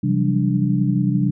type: tone cluster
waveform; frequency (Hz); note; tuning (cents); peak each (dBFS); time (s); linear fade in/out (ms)
sine; 132.8 / 168.4 / 183.5 / 195 / 293; C3 / E3 / F#3 / G3 / D4; +26 / +37 / -14 / -9 / -4; -20 / -23 / -27 / -20 / -24; 0.03-1.31; 10
effects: none